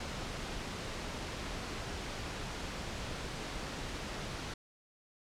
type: noise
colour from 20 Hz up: pink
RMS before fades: -40 dBFS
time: 0-4.54 s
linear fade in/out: 5 ms
effects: low-pass 6000 Hz 12 dB/octave